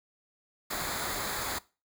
pink noise with comb filter, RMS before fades -34 dBFS, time 0.7-1.59 s, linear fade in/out 10 ms, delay 0.35 ms, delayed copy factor -0.65, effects noise-tail reverb RT60 0.3 s tail -20 dB re dry

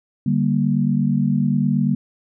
sine chord, G minor, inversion second, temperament just, 147 / 196 / 235.2 Hz, D3 / G3 / Bb3, +2 / 0 / +16 cents, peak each -20 dBFS, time 0.26-1.95 s, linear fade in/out 5 ms, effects none

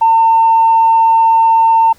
sine tone, 904 Hz, A5, 47 cents sharp, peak -5 dBFS, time 0.01-1.93 s, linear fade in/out 10 ms, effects tanh soft clip ceiling -1 dBFS + pink hiss -47 dBFS RMS until 1.98 s

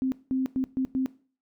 sine tone bursts at uneven times, 261.6 Hz, C4, in tune, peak -23 dBFS, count 5, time 0.02-0.12 / 0.31-0.46 / 0.56-0.64 / 0.77-0.85 / 0.95-1.06 s, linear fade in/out 0 ms, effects noise-tail reverb RT60 0.4 s tail -18 dB re dry

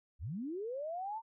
sine linear sweep, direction up, 52.9 to 921 Hz, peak -37 dBFS, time 0.19-1.22 s, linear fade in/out 50 ms, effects none

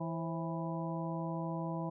harmonic tone with a mistuned harmonic, 164.81 Hz, E3, in tune, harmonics 1 / 2 / 3 / 4 / 5 / 6, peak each -37 / -42 / -46 / -44 / -47 / -44 dBFS, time 0-1.9 s, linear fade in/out 10 ms, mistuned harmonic 3, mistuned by +110 cents, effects none

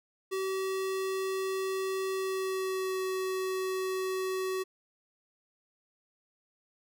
square tone with pitch glide, 381.9 to 376.2 Hz, G4 to F#4, -45 to +29 cents, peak -31 dBFS, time 0.31-4.64 s, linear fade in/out 20 ms, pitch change -26 cents, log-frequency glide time 2.12-3.01 s, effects none

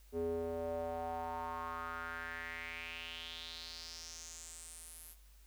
square tone with band-pass filter sweep, 83.1 Hz, E2, 15 cents sharp, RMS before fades -43 dBFS, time 0.12-5.16 s, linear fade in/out 50 ms, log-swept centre 380 to 12000 Hz, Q 4.4, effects added 50 Hz sine -58 dBFS peak until 5.46 s + white hiss -68 dBFS RMS until 5.46 s

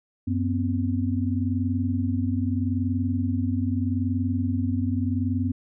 sine tone cluster, 94.9 / 243.6 / 264.4 Hz, F#2 / B3 / C4, +44 / -24 / +18 cents, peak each -25 / -27 / -28 dBFS, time 0.27-5.52 s, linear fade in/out 10 ms, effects none

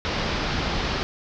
pink low-pass noise, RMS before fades -26 dBFS, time 0.05-1.03 s, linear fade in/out 0 ms, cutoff 5400 Hz, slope 48 dB/octave, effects none

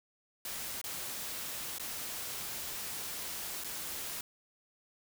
white noise with dropouts, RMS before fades -40 dBFS, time 0.45-4.21 s, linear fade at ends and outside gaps 2 ms, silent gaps 0.815-0.84 / 1.784-1.796 / 3.638-3.644 s, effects none

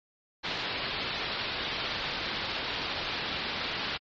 white low-pass noise, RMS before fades -34 dBFS, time 0.43-3.98 s, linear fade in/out 20 ms, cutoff 4500 Hz, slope 48 dB/octave, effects MP3 32 kbps

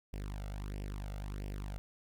sawtooth tone with flanger, 49.96 Hz, G1, 34 cents sharp, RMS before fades -41 dBFS, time 0.13-1.78 s, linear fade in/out 0 ms, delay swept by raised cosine 0.37 to 1.47 ms, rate 1.5 Hz, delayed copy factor +0.7, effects none

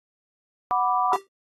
sine chord, B minor, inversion second, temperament equal, 740 / 987.8 / 1174.7 Hz, F#5 / B5 / D6, 0 / 0 / 0 cents, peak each -24 dBFS, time 0.71-1.16 s, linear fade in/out 0 ms
square tone with exponential decay, 391 Hz, G4, 4 cents flat, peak -24 dBFS, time 1.13-1.27 s, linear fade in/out 2 ms, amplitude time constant 29 ms
effects AAC 32 kbps

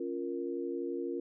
sine chord, Bb minor, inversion first, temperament equal, 277.2 / 349.2 / 466.2 Hz, Db4 / F4 / Bb4, 0 / 0 / 0 cents, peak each -39 / -36 / -39 dBFS, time 0-1.2 s, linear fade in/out 5 ms, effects none

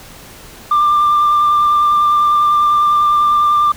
sine tone with vibrato, 1188 Hz, D6, 20 cents sharp, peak -7 dBFS, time 0.71-3.72 s, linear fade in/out 5 ms, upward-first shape triangle, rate 10 Hz, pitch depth 17 cents each way, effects tanh soft clip ceiling -7 dBFS + pink hiss -37 dBFS RMS until 3.76 s

